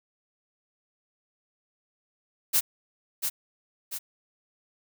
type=noise with echo; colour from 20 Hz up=blue; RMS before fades=-22 dBFS; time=2.53-2.61 s; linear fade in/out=20 ms; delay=690 ms; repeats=2; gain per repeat=-6 dB; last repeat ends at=3.99 s; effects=none